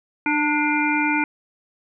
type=harmonic tone with a mistuned harmonic; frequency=298.4 Hz; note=D4; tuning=28 cents sharp; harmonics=1 / 3 / 5 / 7 / 8; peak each=-22 / -24 / -26 / -27 / -24 dBFS; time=0.26-1.24 s; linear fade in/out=2 ms; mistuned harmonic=5; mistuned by=-44 cents; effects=none